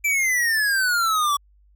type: exponential sweep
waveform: square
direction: down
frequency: 2349 to 1129 Hz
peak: -19 dBFS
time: 0.04-1.37 s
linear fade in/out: 10 ms
effects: added 50 Hz sine -53 dBFS peak until 1.75 s